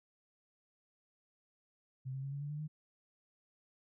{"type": "tone with pitch steps", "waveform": "sine", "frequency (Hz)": [130.81, 134.25, 137.79, 141.42, 145.14, 148.96, 152.89], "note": ["C3", "C3", "C#3", "C#3", "D3", "D3", "D#3"], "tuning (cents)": [0, 45, -10, 35, -20, 25, -30], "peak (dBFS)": -38, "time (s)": [2.05, 2.68], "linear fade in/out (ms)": 20, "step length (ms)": 90, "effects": []}